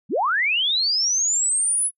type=linear sweep; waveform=sine; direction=up; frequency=138.59 to 10400 Hz; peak=-18 dBFS; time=0.09-1.91 s; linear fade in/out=50 ms; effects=noise-tail reverb RT60 0.1 s tail -26 dB re dry